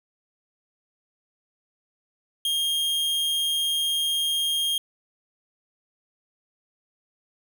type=tone; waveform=45% pulse; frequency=3228 Hz; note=G#7; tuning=50 cents flat; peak=-22 dBFS; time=2.45-4.78 s; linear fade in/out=2 ms; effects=none